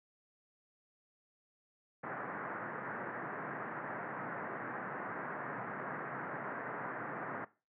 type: band-pass noise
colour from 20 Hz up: white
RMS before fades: -42 dBFS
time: 2.03-7.45 s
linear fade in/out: 10 ms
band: 120 to 1800 Hz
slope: 48 dB/octave
effects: noise-tail reverb RT60 0.3 s tail -18 dB re dry